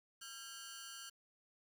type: ring-modulated tone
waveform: 10% pulse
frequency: 1487 Hz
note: F#6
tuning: 8 cents sharp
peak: -37 dBFS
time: 0.21-1.1 s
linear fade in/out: 10 ms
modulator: 117 Hz
effects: 11-bit